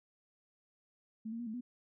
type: tone with pitch steps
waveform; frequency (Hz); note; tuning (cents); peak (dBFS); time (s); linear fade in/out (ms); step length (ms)
sine; 220.4 / 230.2 / 239.7 / 217.6 / 245.9; A3 / A#3 / A#3 / A3 / B3; +3 / -22 / +48 / -19 / -7; -38; 1.25-1.61; 10; 72
effects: none